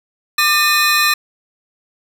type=tone cluster; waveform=square; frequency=1192 / 1807 / 2489 / 4057 Hz; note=D6 / A6 / D#7 / B7; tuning=+25 / +46 / 0 / +46 cents; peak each=-18 dBFS; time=0.38-1.14 s; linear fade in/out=5 ms; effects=none

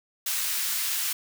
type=high-pass noise; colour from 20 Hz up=white; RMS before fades=-28 dBFS; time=0.26-1.13 s; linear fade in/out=5 ms; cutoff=1500 Hz; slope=12 dB/octave; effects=none

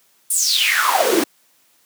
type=noise with high-pass filter sweep; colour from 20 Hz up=pink; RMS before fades=-17 dBFS; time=0.3-1.24 s; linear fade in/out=5 ms; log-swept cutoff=10000 to 260 Hz; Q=8.5; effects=white hiss -58 dBFS RMS until 1.85 s + high-pass 150 Hz 12 dB/octave

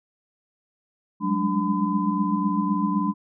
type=tone cluster; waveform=sine; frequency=184.4 / 200.2 / 208.1 / 291.7 / 1012 Hz; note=F#3 / G3 / G#3 / D4 / B5; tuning=-6 / +37 / +4 / -12 / +42 cents; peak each=-27 dBFS; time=1.2-3.14 s; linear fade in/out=50 ms; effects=none

